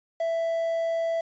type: tone with quantisation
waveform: triangle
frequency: 662 Hz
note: E5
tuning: 7 cents sharp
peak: -22 dBFS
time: 0.2-1.21 s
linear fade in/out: 5 ms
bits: 8
effects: resampled to 16000 Hz